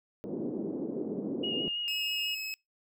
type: band-pass noise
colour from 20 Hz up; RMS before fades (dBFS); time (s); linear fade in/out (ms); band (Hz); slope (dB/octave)
pink; -35; 0.24-1.68; 0; 230 to 410; 24
type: tone with vibrato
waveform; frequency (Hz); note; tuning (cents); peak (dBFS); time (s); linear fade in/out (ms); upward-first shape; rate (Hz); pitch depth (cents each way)
sine; 2860; F7; +41; -31; 1.43-2.35; 10; sine; 6.1; 19
type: tone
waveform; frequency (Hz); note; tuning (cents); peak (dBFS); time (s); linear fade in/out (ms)
25% pulse; 2575; E7; -41; -31; 1.88-2.54; 0
effects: noise-tail reverb RT60 0.2 s tail -26 dB re dry